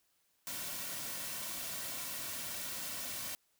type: noise with comb filter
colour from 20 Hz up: white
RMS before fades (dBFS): -41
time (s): 0.47-3.35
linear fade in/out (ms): 0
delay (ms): 2.4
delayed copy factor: -0.5
effects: white hiss -75 dBFS RMS until 3.59 s